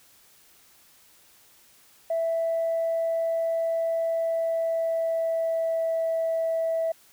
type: tone with pitch glide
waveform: sine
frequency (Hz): 660 to 654.7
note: E5 to E5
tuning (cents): +2 to -12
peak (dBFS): -22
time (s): 2.1-6.92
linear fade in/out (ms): 5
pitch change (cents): -14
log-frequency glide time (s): 4.09-6.1
effects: tanh soft clip ceiling -19 dBFS + white hiss -57 dBFS RMS until 7.12 s